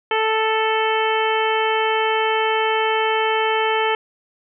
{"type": "harmonic tone", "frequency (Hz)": 440, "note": "A4", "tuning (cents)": 0, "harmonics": [1, 2, 3, 4, 5, 6, 7], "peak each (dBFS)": [-21, -21, -26, -27, -27, -29, -28], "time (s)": [0.11, 3.95], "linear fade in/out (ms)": 2, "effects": []}